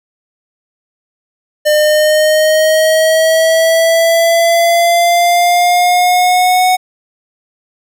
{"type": "exponential sweep", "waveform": "square", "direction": "up", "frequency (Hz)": [602, 740], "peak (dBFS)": -8, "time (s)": [1.65, 6.77], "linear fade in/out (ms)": 20, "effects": []}